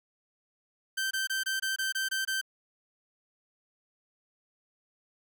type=tone bursts; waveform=sawtooth; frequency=1555 Hz; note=G6; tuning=14 cents flat; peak=-25 dBFS; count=9; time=0.97-2.414 s; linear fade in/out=10 ms; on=140 ms; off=23 ms; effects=none